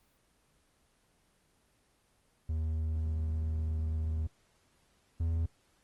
triangle tone pair in turn, 79.1 / 81.98 Hz, D#2 / E2, +29 / -9 cents, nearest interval minor second, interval 62 cents, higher second, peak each -28 / -26 dBFS, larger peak second, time 2.49-4.27 / 5.2-5.46 s, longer first, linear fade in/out 5 ms, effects pink hiss -70 dBFS RMS until 5.83 s + Opus 24 kbps

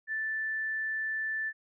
sine tone, 1760 Hz, A6, in tune, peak -30 dBFS, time 0.07-1.53 s, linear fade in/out 50 ms, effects none

